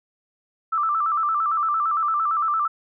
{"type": "tone with vibrato", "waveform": "sine", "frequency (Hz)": 1247, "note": "D#6", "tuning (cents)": 3, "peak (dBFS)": -19, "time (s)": [0.72, 2.68], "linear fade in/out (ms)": 10, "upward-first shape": "square", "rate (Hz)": 8.8, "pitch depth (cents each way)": 94, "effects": []}